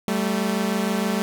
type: tone pair together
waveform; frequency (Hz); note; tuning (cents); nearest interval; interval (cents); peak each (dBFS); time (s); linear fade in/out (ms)
sawtooth; 193.55 / 220; G3 / A3; -22 / 0; major second; 222; -20; 0.08-1.22; 0
effects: none